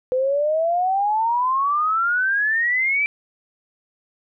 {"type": "exponential sweep", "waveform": "sine", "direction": "up", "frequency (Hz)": [503, 2349], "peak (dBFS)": -17, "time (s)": [0.12, 3.06], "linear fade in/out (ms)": 0, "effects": []}